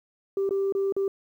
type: tone with dropouts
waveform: sine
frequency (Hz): 392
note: G4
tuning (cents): 0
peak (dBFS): -21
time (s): 0.37-1.08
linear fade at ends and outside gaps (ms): 2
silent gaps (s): 0.492-0.508 / 0.724-0.75 / 0.924-0.965
effects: tanh soft clip ceiling -20 dBFS + 10-bit